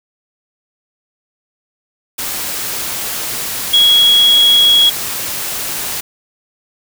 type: tone in noise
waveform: sine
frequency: 3322 Hz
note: G#7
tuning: in tune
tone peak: -6 dBFS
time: 3.73-4.9 s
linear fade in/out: 10 ms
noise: white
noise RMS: -21 dBFS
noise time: 2.18-6.01 s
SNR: +12 dB
effects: none